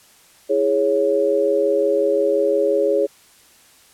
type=chord; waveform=sine; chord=C# minor; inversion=first; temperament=equal; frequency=329.6 / 415.3 / 554.4 Hz; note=E4 / G#4 / C#5; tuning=0 / 0 / 0 cents; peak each=-24 / -18 / -18 dBFS; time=0.49-3.07 s; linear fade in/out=20 ms; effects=white hiss -51 dBFS RMS until 3.93 s + low-pass 12000 Hz 12 dB/octave